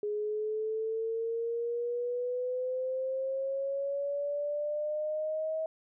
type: exponential sweep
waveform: sine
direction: up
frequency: 415.6 to 640 Hz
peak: -30 dBFS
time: 0.03-5.66 s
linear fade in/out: 2 ms
effects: none